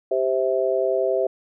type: chord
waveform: sine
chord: C major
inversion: second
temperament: just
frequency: 392.4 / 523.3 / 654.1 Hz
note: G4 / C5 / E5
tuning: +2 / 0 / -14 cents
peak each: -23 dBFS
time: 0.11-1.27 s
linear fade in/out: 5 ms
effects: none